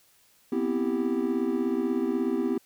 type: chord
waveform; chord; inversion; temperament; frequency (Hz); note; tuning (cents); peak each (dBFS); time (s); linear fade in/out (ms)
triangle; C major seventh; third; equal with one note detuned; 245.1 / 261.6 / 329.6 / 392; B3 / C4 / E4 / G4; -13 / 0 / 0 / 0; -28; 0.52-2.58; 5
effects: white hiss -62 dBFS RMS until 2.65 s